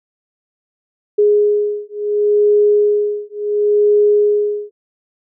sine beating tone pair, 415.3 / 416.01 Hz, G#4 / G#4, 0 / +3 cents, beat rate 0.71 Hz, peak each -14 dBFS, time 1.18-4.71 s, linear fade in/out 10 ms, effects none

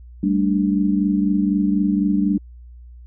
sine chord, G suspended second, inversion none, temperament equal, 196 / 220 / 293.7 Hz, G3 / A3 / D4, 0 / 0 / 0 cents, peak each -18 / -23 / -20 dBFS, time 0.23-2.38 s, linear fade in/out 5 ms, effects added 60 Hz sine -38 dBFS peak until 3.06 s

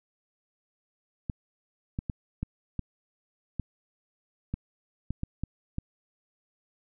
clicks, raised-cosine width 5 ms, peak -18 dBFS, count 11, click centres 1.298 / 1.989 / 2.098 / 2.43 / 2.793 / 3.597 / 4.54 / 5.106 / 5.234 / 5.436 / 5.784 s, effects none

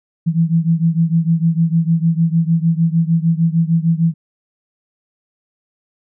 sine beating tone pair, 163 / 169.6 Hz, E3 / E3, -19 / +50 cents, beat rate 6.6 Hz, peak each -14 / -16 dBFS, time 0.26-4.14 s, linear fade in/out 20 ms, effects none

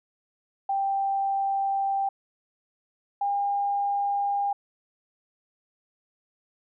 sine tone pair in turn, 786 / 805.3 Hz, G5 / G5, +4 / +46 cents, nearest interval unison, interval 42 cents, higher second, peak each -23 / -23 dBFS, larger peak neither, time 0.69-2.09 / 3.21-4.53 s, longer first, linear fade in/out 5 ms, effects none

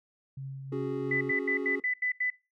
sine tone with tremolo, 135.4 Hz, C#3, 40 cents flat, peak -35 dBFS, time 0.37-1.31 s, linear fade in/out 5 ms, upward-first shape triangle, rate 2.9 Hz, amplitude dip 35%
triangle chord, C# suspended fourth, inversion none, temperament equal, 277.2 / 370 / 415.3 Hz, C#4 / F#4 / G#4, 0 / 0 / 0 cents, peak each -33 dBFS, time 0.72-1.8 s, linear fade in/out 5 ms
sine tone bursts, 1998 Hz, B6, 20 cents sharp, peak -26 dBFS, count 7, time 1.11-2.302 s, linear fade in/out 5 ms, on 100 ms, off 82 ms
effects noise-tail reverb RT60 0.3 s tail -24 dB re dry

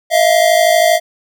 square tone pair together, 638 / 690.6 Hz, D#5 / F5, +43 / -20 cents, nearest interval minor second, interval 137 cents, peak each -12 dBFS, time 0.1-1 s, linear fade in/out 50 ms, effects none

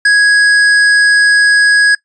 sine tone with hard clipping, 1661.2 Hz, G#6, in tune, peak -7 dBFS, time 0.05-1.95 s, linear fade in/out 5 ms, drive 11 dB, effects noise-tail reverb RT60 0.1 s tail -21 dB re dry + resampled to 22050 Hz

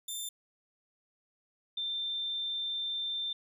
15% pulse / sine tone pair in turn, 3575 / 3575 Hz, A7 / A7, +27 / +27 cents, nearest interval unison, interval 0 cents, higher neither, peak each -29 / -32 dBFS, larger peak first, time 0.08-0.29 / 1.77-3.33 s, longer second, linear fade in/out 5 ms, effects none

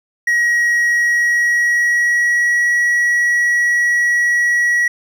triangle tone with pitch glide, 1902 to 1921.9 Hz, A#6 to B6, +34 to -48 cents, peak -10 dBFS, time 0.27-4.88 s, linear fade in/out 5 ms, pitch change +18 cents, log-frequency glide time 0.8-2.73 s, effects none

